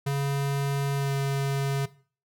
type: tone with pitch glide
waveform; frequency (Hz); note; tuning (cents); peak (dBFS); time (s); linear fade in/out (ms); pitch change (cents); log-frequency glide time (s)
square; 139.7 to 138.26; C#3 to C#3; +14 to -4; -25; 0.06-1.86; 10; -18; 0.96-1.12
effects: noise-tail reverb RT60 0.4 s tail -17 dB re dry